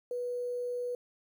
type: tone with quantisation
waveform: sine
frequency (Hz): 490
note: B4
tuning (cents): -14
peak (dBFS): -32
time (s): 0.11-0.95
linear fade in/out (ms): 2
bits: 10
effects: none